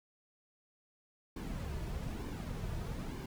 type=noise with flanger; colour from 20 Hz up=brown; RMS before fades=-40 dBFS; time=1.36-3.26 s; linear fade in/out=5 ms; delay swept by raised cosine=1.5 to 3.8 ms; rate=1.1 Hz; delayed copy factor=-0.55; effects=none